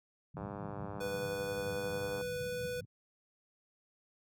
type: low-pass noise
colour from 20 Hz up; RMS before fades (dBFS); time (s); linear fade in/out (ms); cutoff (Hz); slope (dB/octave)
white; -44; 0.34-2.85; 2; 190; 48
type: click train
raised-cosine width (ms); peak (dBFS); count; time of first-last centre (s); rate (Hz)
1; -29; 187; 0.37-2.212; 101
type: tone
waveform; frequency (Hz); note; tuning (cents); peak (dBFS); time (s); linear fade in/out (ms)
square; 493.9; B4; 0; -37; 1-2.81; 10
effects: high-pass 100 Hz 12 dB/octave